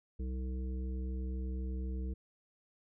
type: harmonic tone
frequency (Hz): 64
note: C2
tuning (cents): -38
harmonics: 1 / 3 / 5 / 7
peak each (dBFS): -35 / -45 / -49 / -52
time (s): 0.19-2.14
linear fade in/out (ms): 10
effects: none